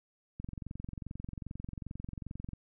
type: click train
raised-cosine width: 5 ms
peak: -28 dBFS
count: 49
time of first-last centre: 0.4-2.533 s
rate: 22.5 Hz
effects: none